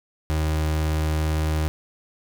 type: tone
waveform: 35% pulse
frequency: 77.78 Hz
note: D#2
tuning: in tune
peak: -19 dBFS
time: 0.3-1.68 s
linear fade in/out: 0 ms
effects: none